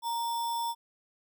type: tone with sample-and-hold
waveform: sine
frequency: 932.3 Hz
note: A#5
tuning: in tune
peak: -29 dBFS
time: 0.02-0.75 s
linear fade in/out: 50 ms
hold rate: 4410 Hz
effects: none